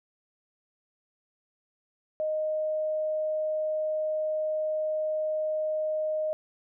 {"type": "tone", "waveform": "sine", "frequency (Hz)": 620, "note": "D#5", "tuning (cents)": -6, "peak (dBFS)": -26, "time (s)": [2.2, 6.33], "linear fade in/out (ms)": 0, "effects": []}